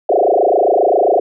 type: tone with frequency modulation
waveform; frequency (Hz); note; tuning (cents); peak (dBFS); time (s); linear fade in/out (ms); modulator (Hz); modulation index
sine; 554.4; C#5; 0; -9; 0.09-1.2; 5; 27.5; 6.7
effects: none